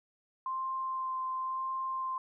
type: tone with vibrato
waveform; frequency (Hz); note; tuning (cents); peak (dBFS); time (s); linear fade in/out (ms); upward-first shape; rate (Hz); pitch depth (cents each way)
sine; 1046.5; C6; 0; -32; 0.46-2.18; 2; sine; 0.94; 10
effects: none